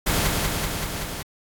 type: noise with echo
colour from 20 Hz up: pink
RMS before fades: -22 dBFS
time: 0.06-0.28 s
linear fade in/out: 10 ms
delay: 190 ms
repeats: 5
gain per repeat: -2 dB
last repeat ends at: 1.23 s
effects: AAC 64 kbps